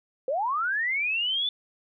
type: linear sweep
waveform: sine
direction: up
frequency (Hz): 493.9 to 3520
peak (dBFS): -24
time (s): 0.28-1.49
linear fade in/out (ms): 2
effects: none